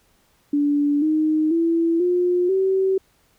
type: tone with pitch steps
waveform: sine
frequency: 289.6 / 310.4 / 332.7 / 356.5 / 382.1 Hz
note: D4 / D#4 / E4 / F4 / G4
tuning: -24 / -4 / +16 / +36 / -44 cents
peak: -16 dBFS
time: 0.53-2.98 s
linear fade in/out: 5 ms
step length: 490 ms
effects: pink hiss -61 dBFS RMS until 3.38 s